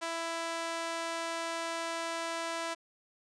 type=tone with high-pass filter; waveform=sawtooth; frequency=331.9 Hz; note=E4; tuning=12 cents sharp; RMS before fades=-36 dBFS; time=0.01-2.75 s; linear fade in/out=20 ms; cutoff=740 Hz; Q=1; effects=resampled to 22050 Hz